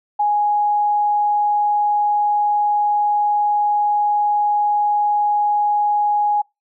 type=tone; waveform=sine; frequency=830.6 Hz; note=G#5; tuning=in tune; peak=-14 dBFS; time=0.19-6.42 s; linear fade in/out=10 ms; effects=noise-tail reverb RT60 0.2 s tail -25 dB re dry